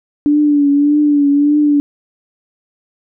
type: tone with vibrato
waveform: sine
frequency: 290.5 Hz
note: D4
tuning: 19 cents flat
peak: -8 dBFS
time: 0.26-1.8 s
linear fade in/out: 0 ms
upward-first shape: triangle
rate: 1.7 Hz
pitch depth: 51 cents each way
effects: none